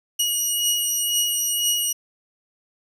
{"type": "beating tone pair", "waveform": "15% pulse", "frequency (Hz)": [2900, 2902], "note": ["F#7", "F#7"], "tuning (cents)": [-35, -34], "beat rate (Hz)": 2, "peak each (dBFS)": [-14, -19], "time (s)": [0.19, 1.93], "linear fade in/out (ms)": 10, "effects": []}